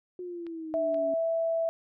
sine exponential sweep, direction down, 363.9 to 277.2 Hz, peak -35 dBFS, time 0.19-1.14 s, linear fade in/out 2 ms
clicks, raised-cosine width 0.3 ms, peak -35 dBFS, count 2, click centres 0.467 / 0.944 s
sine tone with pitch glide, 655 to 659.6 Hz, E5 to E5, -11 to +1 cents, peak -25 dBFS, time 0.74-1.69 s, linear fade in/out 0 ms, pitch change +12 cents, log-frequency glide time 0.95-1.3 s
effects none

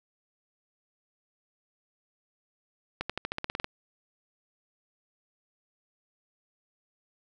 accelerating click train, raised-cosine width 0.3 ms, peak -15 dBFS, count 11, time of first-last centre 3.01-3.644 s, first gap 86 ms, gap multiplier 0.93, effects none

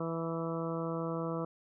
harmonic tone with a mistuned harmonic, 164.81 Hz, E3, in tune, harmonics 1 / 2 / 3 / 4 / 5 / 6 / 7 / 8, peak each -37 / -39 / -38 / -43 / -52 / -46 / -44 / -46 dBFS, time 0-1.45 s, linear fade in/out 5 ms, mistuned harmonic 5, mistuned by +27 cents, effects none

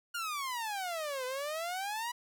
sawtooth exponential two-way sweep, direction down then up, 1441 to 500 to 983 Hz, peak -31 dBFS, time 0.14-2.12 s, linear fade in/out 10 ms, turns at 1.25 s, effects none

